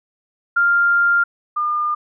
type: tone pair in turn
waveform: sine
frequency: 1396.9 / 1207.5 Hz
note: F6 / D6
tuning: 0 / +48 cents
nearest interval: minor third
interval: 252 cents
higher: first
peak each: -12 / -17 dBFS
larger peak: first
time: 0.56-1.24 / 1.56-1.95 s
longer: first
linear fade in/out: 10 ms
effects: none